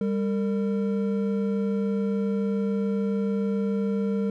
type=tone pair together; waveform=triangle; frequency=199.2 / 455.8 Hz; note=G3 / A#4; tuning=+28 / -39 cents; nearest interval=octave + major second; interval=1433 cents; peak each=-22 / -27 dBFS; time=0.01-4.3 s; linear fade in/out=2 ms; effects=none